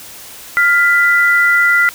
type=tone pair together; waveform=sine; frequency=1404 / 1988.1 Hz; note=F6 / B6; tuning=+9 / +11 cents; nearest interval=tritone; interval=602 cents; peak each=-11 dBFS; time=0.57-1.89 s; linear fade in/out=0 ms; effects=white hiss -34 dBFS RMS until 1.94 s